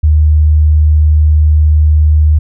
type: tone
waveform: sine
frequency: 76.4 Hz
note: D#2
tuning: 31 cents flat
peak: -4 dBFS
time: 0.03-2.39 s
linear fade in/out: 10 ms
effects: none